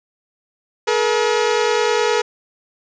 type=tone pair together; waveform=sawtooth; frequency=427.3 / 477.1 Hz; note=G#4 / A#4; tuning=+49 / +40 cents; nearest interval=major second; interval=191 cents; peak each=-14 dBFS; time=0.87-2.22 s; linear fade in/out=10 ms; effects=resampled to 16000 Hz + 7-bit